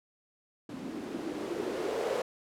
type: noise with low-pass filter sweep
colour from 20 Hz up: violet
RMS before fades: -35 dBFS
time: 0.69-2.22 s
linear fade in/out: 5 ms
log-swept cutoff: 240 to 490 Hz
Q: 4.1
effects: none